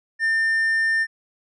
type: tone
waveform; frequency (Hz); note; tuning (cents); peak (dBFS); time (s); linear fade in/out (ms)
triangle; 1800; A6; +39; -16; 0.19-1.07; 50
effects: resampled to 24000 Hz